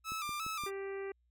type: tone with vibrato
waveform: sawtooth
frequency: 1244.5 Hz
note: D#6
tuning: in tune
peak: -33 dBFS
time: 0.04-0.71 s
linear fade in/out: 50 ms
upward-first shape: square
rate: 2.8 Hz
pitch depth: 76 cents each way
type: click train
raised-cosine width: 3 ms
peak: -36 dBFS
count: 4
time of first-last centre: 0.12-0.637 s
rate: 5.8 Hz
type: harmonic tone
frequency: 392 Hz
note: G4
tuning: in tune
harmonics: 1 / 2 / 3 / 4 / 5 / 6 / 7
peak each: -38 / -53 / -53 / -54 / -51 / -55 / -61 dBFS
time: 0.66-1.12 s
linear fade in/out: 5 ms
effects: added 60 Hz sine -70 dBFS peak until 1.3 s